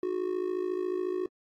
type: tone with amplitude modulation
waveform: triangle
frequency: 366.6 Hz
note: F#4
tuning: 16 cents flat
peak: -23 dBFS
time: 0.03-1.26 s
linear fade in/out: 2 ms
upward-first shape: sine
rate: 54.1 Hz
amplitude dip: 80%
effects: AAC 48 kbps